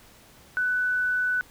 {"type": "tone", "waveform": "sine", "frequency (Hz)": 1493, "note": "F#6", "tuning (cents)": 15, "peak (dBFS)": -22, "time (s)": [0.57, 1.41], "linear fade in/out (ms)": 0, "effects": ["pink hiss -53 dBFS RMS until 1.5 s"]}